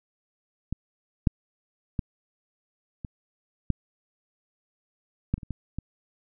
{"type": "clicks", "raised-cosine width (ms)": 5, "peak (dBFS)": [-16, -6, -14, -22, -10, -11, -28, -27, -19, -19], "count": 10, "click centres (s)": [0.726, 1.272, 1.992, 3.048, 3.703, 5.34, 5.38, 5.432, 5.507, 5.786], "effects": []}